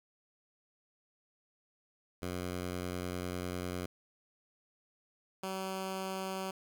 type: tone pair in turn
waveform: 10% pulse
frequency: 90 / 190.24 Hz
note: F#2 / F#3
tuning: -47 / +48 cents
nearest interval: octave + minor second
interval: 1295 cents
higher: second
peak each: -28 dBFS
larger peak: neither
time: 2.22-3.86 / 5.43-6.51 s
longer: first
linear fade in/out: 5 ms
effects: 11-bit